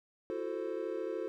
triangle chord, F# half-diminished seventh, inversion third, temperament equal with one note detuned, 336.4 / 370 / 440 / 523.3 Hz, E4 / F#4 / A4 / C5, +35 / 0 / 0 / 0 cents, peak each -39 / -38 / -37 / -39 dBFS, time 0.3-1.28 s, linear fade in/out 0 ms, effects none

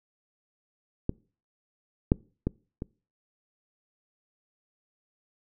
clicks, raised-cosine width 3 ms, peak -13 / -6 / -13 / -20 dBFS, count 4, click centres 1.094 / 2.119 / 2.47 / 2.821 s, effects noise-tail reverb RT60 0.4 s tail -25 dB re dry

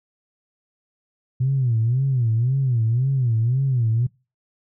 sine tone with vibrato, 123.47 Hz, B2, in tune, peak -16 dBFS, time 1.4-4.07 s, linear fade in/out 10 ms, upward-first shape sine, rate 1.9 Hz, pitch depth 180 cents each way, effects noise-tail reverb RT60 0.3 s tail -23 dB re dry + tanh soft clip ceiling -12 dBFS

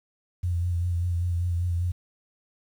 sine tone with vibrato, 87.31 Hz, F2, in tune, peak -23 dBFS, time 0.43-1.92 s, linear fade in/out 10 ms, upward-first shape sine, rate 5.1 Hz, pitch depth 37 cents each way, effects 9-bit

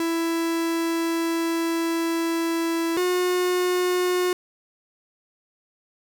45% pulse tone pair in turn, 331.7 / 361.3 Hz, E4 / F#4, +11 / -41 cents, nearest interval minor second, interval 148 cents, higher second, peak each -22 / -20 dBFS, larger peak second, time 0-2.97 / 2.97-4.33 s, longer first, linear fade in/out 2 ms, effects none

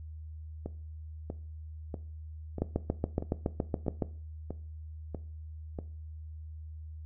two click trains, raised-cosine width 2 ms, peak -15 / -23 dBFS, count 11 / 9, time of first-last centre 2.62-4.023 / 0.66-5.788 s, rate 7.13 / 1.56 Hz, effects noise-tail reverb RT60 0.4 s tail -17 dB re dry + added 78 Hz sine -41 dBFS peak until 7.05 s

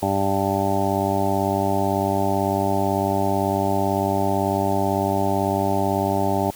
harmonic tone, 98 Hz, G2, in tune, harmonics 1 / 2 / 3 / 4 / 6 / 7 / 8 / 9, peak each -27 / -27 / -27 / -27 / -27 / -27 / -27 / -27 dBFS, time 0.02-6.51 s, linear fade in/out 10 ms, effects white hiss -42 dBFS RMS until 6.55 s

